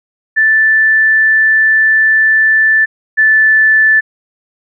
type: tone pair in turn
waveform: sine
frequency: 1760 / 1752.8 Hz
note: A6 / A6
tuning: 0 / -7 cents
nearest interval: unison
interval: 7 cents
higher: first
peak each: -6 / -5 dBFS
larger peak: second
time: 0.36-2.86 / 3.17-4.01 s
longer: first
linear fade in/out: 20 ms
effects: none